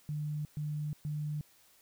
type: tone bursts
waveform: sine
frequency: 150 Hz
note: D3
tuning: 37 cents sharp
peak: -33 dBFS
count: 3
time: 0.09-1.41 s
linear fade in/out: 0 ms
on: 360 ms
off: 120 ms
effects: white hiss -64 dBFS RMS until 1.81 s